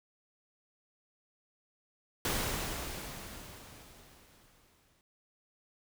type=noise with exponential decay; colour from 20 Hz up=pink; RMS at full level=-31 dBFS; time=2.25-5.01 s; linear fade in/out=1 ms; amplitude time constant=600 ms; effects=none